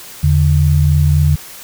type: tone pair together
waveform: sine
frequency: 81.66 / 145.5 Hz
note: E2 / D3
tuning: -16 / -16 cents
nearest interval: minor seventh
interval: 1000 cents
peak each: -11 dBFS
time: 0.23-1.36 s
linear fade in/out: 10 ms
effects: white hiss -34 dBFS RMS until 1.63 s